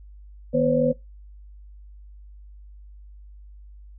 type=tone cluster; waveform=sine; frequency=155 / 243.4 / 510 / 555 Hz; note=D#3 / B3 / C5 / C#5; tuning=-6 / -25 / -44 / +2 cents; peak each=-27 / -23 / -21 / -24 dBFS; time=0.53-0.93 s; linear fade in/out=20 ms; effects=noise-tail reverb RT60 0.2 s tail -20 dB re dry + added 50 Hz sine -42 dBFS peak until 3.98 s